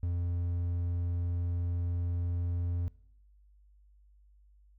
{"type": "tone", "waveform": "triangle", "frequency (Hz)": 87, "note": "F2", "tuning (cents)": -6, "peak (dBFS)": -27, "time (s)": [0.03, 2.88], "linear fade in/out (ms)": 0, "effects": ["noise-tail reverb RT60 0.7 s tail -22 dB re dry", "added 50 Hz sine -58 dBFS peak until 4.78 s"]}